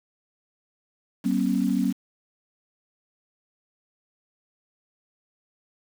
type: tone cluster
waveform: sine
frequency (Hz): 190.4 / 237.4 / 271.2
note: F#3 / A#3 / C#4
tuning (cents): +50 / +32 / -38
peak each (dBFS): -25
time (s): 1.24-1.93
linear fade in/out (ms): 20
effects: 7-bit